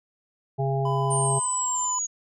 harmonic tone, 136 Hz, C#3, 33 cents flat, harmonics 1 / 3 / 5 / 6, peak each -24 / -29 / -31 / -32 dBFS, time 0.58-1.4 s, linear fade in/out 20 ms
triangle tone, 1002 Hz, B5, 25 cents sharp, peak -26 dBFS, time 0.85-1.99 s, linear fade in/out 5 ms
sine linear sweep, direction down, 8920 to 6645 Hz, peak -25 dBFS, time 1.1-2.07 s, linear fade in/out 20 ms
effects none

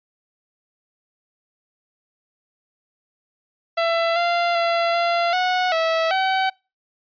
sawtooth tone with pitch steps, 669 / 691 / 679 / 686 / 733 / 652 / 762 Hz, E5 / F5 / F5 / F5 / F#5 / E5 / G5, +25 / -19 / -49 / -31 / -16 / -19 / -49 cents, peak -14 dBFS, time 3.77-6.5 s, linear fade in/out 10 ms, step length 390 ms, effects noise-tail reverb RT60 0.3 s tail -26 dB re dry + resampled to 11025 Hz

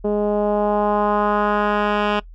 10% pulse tone with low-pass filter sweep, 207.7 Hz, G#3, in tune, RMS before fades -19 dBFS, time 0.04-2.2 s, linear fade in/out 10 ms, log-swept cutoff 460 to 2600 Hz, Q 1.7, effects noise-tail reverb RT60 0.1 s tail -21 dB re dry + added 41 Hz sine -37 dBFS peak until 2.34 s

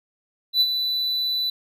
triangle tone with ADSR envelope, 3982 Hz, B7, 14 cents sharp, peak -12 dBFS, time 0.53-1.5 s, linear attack 76 ms, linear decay 49 ms, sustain -8 dB, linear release 4 ms, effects none

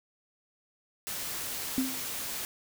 white noise, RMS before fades -36 dBFS, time 1.07-2.45 s, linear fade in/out 0 ms
sine tone with exponential decay, 261.6 Hz, C4, in tune, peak -22 dBFS, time 1.78-2.07 s, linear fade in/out 0 ms, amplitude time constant 63 ms
effects none

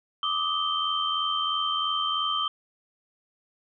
sine tone cluster, 1176 / 1259 / 3126 Hz, D6 / D#6 / G7, +2 / +20 / -6 cents, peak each -29 / -31 / -27 dBFS, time 0.23-2.48 s, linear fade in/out 2 ms, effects none

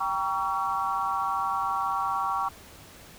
sine chord, G diminished seventh, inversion none, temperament just, 784 / 940.8 / 1128.9 / 1354.7 Hz, G5 / Bb5 / Db6 / Fb6, 0 / +16 / +31 / +47 cents, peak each -31 / -32 / -28 / -34 dBFS, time 0-2.49 s, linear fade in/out 10 ms, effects pink hiss -49 dBFS RMS until 3.18 s

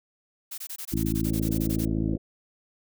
blue noise bursts, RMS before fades -36 dBFS, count 15, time 0.51-1.854 s, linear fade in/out 10 ms, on 70 ms, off 21 ms
harmonic tone, 54.4 Hz, A1, 19 cents flat, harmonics 1 / 2 / 3 / 4 / 5 / 6, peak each -31 / -31 / -31 / -31 / -31 / -31 dBFS, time 0.92-2.17 s, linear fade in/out 10 ms
white low-pass noise, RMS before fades -41 dBFS, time 1.25-2.18 s, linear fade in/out 10 ms, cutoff 570 Hz, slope 48 dB/octave
effects none

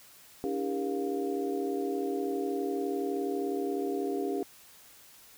sine tone cluster, 283.4 / 323 / 399.6 / 471.7 / 706 Hz, C#4 / E4 / G4 / A#4 / F5, +38 / -35 / +33 / +20 / +19 cents, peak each -34 / -39 / -32 / -39 / -40 dBFS, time 0.44-4.43 s, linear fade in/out 0 ms, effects white hiss -55 dBFS RMS until 5.37 s

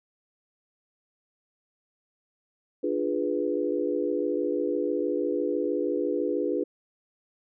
sine chord, D diminished seventh, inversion none, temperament equal with one note detuned, 295.5 / 349.2 / 415.3 / 493.9 Hz, D4 / F4 / Ab4 / Cb5, +11 / 0 / 0 / 0 cents, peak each -30 dBFS, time 2.83-6.64 s, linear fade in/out 10 ms, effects none

